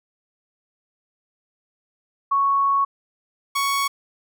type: tone pair in turn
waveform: sine / sawtooth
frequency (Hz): 1108.7 / 1113.1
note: C#6 / C#6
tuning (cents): 0 / +7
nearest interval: unison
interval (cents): 7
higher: second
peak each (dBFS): -16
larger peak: neither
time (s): 2.31-2.85 / 3.55-3.88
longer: first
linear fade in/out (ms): 10
effects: none